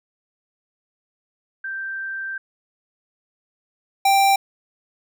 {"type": "tone pair in turn", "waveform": ["sine", "square"], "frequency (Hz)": [1568, 785.6], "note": ["G6", "G5"], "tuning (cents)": [0, 4], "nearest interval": "octave", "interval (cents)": 1196, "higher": "first", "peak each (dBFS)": [-26, -14], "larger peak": "second", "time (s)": [[1.64, 2.38], [4.05, 4.36]], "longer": "first", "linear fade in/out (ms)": 5, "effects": []}